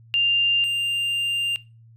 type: tone pair in turn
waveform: sine / triangle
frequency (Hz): 2794 / 2794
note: F7 / F7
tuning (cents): 0 / 0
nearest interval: unison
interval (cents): 0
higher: neither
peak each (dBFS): -17 / -20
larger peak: first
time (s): 0.14-0.64 / 0.64-1.56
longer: second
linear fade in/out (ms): 0
effects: noise-tail reverb RT60 0.3 s tail -20 dB re dry + added 114 Hz sine -47 dBFS peak until 1.96 s

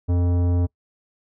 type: tone with tanh clipping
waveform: sine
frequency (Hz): 87.9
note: F2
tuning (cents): +12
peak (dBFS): -19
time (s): 0.08-0.67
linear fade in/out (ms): 20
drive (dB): 15
effects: noise-tail reverb RT60 0.1 s tail -24 dB re dry

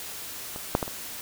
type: clicks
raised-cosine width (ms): 1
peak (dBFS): -23 / -6 / -13 / -22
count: 4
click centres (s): 0.561 / 0.751 / 0.828 / 0.879
effects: white hiss -38 dBFS RMS until 1.21 s

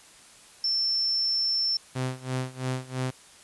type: tone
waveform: sine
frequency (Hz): 5370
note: E8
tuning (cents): +31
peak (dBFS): -23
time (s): 0.64-1.77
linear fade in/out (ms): 2
type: tone with tremolo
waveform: sawtooth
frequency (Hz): 129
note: C3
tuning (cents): -24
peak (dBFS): -22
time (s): 1.95-3.11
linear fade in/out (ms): 10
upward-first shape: sine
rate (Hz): 3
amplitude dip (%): 90
effects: white hiss -52 dBFS RMS until 3.43 s + resampled to 24000 Hz

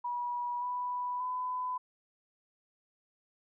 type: tone with pitch steps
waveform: sine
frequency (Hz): 970 / 987 / 1004.2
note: B5 / B5 / B5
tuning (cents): -31 / -1 / +29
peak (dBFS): -32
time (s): 0.04-1.78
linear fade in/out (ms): 10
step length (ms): 580
effects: none

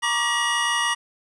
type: tone cluster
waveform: square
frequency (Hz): 938 / 1115 / 1181 / 1914 / 2885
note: A#5 / C#6 / D6 / A#6 / F#7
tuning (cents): +11 / +10 / +9 / +45 / -44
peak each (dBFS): -29 / -33 / -28 / -25 / -27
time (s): 0.02-0.95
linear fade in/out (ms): 20
effects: resampled to 22050 Hz + 9-bit

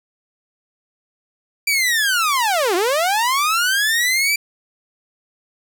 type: linear two-way sweep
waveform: sawtooth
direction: down then up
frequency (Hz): 2354 to 334.8 to 2354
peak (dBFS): -12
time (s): 1.67-4.36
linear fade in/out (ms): 5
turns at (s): 2.75
effects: none

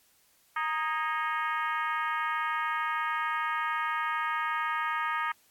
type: harmonic tone with a mistuned harmonic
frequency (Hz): 311.1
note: D#4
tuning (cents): 0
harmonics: 3 / 4 / 5 / 6 / 7 / 8 / 9 / 10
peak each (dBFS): -34 / -31 / -36 / -37 / -39 / -47 / -50 / -50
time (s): 0.56-5.32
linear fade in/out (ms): 5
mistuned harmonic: 5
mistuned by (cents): +89
effects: white hiss -65 dBFS RMS until 5.5 s + AAC 64 kbps

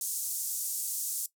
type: band-pass noise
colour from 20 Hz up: pink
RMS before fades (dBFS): -34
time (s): 0.01-1.26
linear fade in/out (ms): 2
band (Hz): 7000 to 15000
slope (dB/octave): 24
effects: noise-tail reverb RT60 0.1 s tail -17 dB re dry

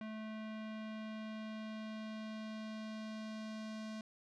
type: tone with low-pass filter sweep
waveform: square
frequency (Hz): 217.6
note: A3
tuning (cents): -19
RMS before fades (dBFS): -45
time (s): 0.01-4.01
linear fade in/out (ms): 2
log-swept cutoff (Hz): 2600 to 5600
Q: 1.2
effects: none

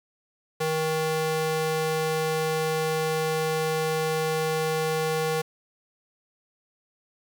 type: tone with high-pass filter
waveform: square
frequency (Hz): 158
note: D#3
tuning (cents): +27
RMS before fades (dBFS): -26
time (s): 0.6-5.42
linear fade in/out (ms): 10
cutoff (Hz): 340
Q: 1.6
effects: 8-bit

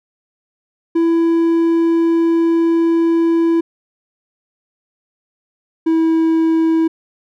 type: tone pair in turn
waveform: triangle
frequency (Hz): 332.6 / 324.8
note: E4 / E4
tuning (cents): +16 / -26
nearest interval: unison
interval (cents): 42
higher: first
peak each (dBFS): -9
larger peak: neither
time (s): 0.95-3.61 / 5.86-6.88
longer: first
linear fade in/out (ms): 10
effects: none

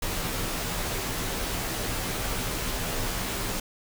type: noise with comb filter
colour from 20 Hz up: pink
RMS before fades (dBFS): -30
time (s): 0.02-3.6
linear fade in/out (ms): 5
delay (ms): 14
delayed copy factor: -0.6
effects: none

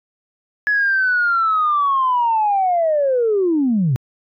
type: linear sweep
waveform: sine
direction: down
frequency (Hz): 1700 to 116.54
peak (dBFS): -13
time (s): 0.67-3.96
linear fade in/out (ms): 0
effects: tanh soft clip ceiling -9 dBFS

